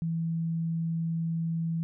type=tone; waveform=sine; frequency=164.81 Hz; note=E3; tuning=in tune; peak=-27 dBFS; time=0.02-1.83 s; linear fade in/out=0 ms; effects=none